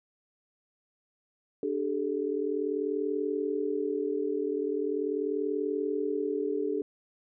sine chord, D suspended fourth, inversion none, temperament equal with one note detuned, 293.7 / 392 / 432.4 Hz, D4 / G4 / A4, 0 / 0 / -30 cents, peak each -33 / -32 / -31 dBFS, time 1.63-6.82 s, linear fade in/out 2 ms, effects none

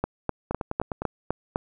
two click trains, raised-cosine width 1 ms, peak -14 / -10 dBFS, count 6 / 7, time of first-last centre 0.51-1.02 / 0.04-1.559 s, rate 9.81 / 3.95 Hz, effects none

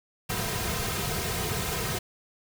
pink noise with comb filter, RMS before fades -30 dBFS, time 0.29-1.99 s, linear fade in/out 10 ms, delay 3.5 ms, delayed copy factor -0.8, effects none

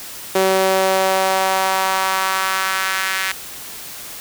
sawtooth tone with high-pass filter sweep, 190.1 Hz, F#3, 47 cents sharp, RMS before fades -18 dBFS, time 0.35-3.32 s, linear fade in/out 5 ms, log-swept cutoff 430 to 1800 Hz, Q 1.9, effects white hiss -33 dBFS RMS until 4.2 s

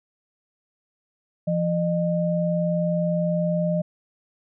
sine tone pair together, 170.83 / 610 Hz, F3 / D#5, -38 / -34 cents, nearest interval octave + minor seventh, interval 2204 cents, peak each -22 / -24 dBFS, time 1.47-3.82 s, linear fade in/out 10 ms, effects none

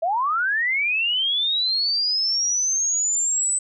sine linear sweep, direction up, 625 to 8070 Hz, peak -19 dBFS, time 0.02-3.59 s, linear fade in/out 10 ms, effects none

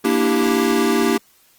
square chord, E half-diminished seventh, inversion second, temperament equal, 233.1 / 293.7 / 329.6 / 392 Hz, Bb3 / D4 / E4 / G4, 0 / 0 / 0 / 0 cents, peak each -21 / -22 / -23 / -20 dBFS, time 0.04-1.18 s, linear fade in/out 10 ms, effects white hiss -55 dBFS RMS until 1.58 s + Opus 24 kbps

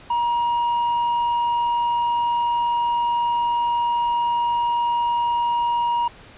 triangle tone with tanh clipping, 950 Hz, A#5, 33 cents sharp, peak -19 dBFS, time 0.1-6.08 s, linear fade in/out 5 ms, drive 8 dB, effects pink hiss -45 dBFS RMS until 6.37 s + resampled to 8000 Hz

